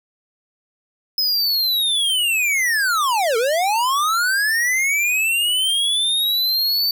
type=linear two-way sweep; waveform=square; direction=down then up; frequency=5130 to 434.7 to 4584 Hz; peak=-17 dBFS; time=1.18-6.91 s; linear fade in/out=2 ms; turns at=3.37 s; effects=none